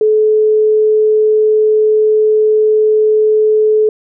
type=tone; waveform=sine; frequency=430.4 Hz; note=A4; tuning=38 cents flat; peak=-7 dBFS; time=0.01-3.89 s; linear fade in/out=2 ms; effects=none